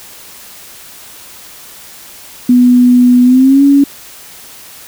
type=tone with pitch glide; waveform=sine; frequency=246.9 to 280.4 Hz; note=B3 to C#4; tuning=0 to +20 cents; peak=-3 dBFS; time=2.49-3.84 s; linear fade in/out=5 ms; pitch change=+220 cents; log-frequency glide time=3.24-3.63 s; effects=white hiss -34 dBFS RMS until 4.87 s